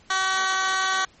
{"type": "tone with high-pass filter", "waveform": "15% pulse", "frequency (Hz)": 379.5, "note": "F#4", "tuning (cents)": 44, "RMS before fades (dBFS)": -23, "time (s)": [0.1, 1.05], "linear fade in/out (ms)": 5, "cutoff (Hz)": 1300, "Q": 1.1, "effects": ["pink hiss -55 dBFS RMS until 1.2 s", "MP3 32 kbps"]}